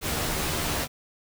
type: noise with comb filter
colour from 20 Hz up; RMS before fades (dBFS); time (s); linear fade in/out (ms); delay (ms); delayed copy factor
pink; -28; 0.01-0.88; 50; 13; +0.6
effects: none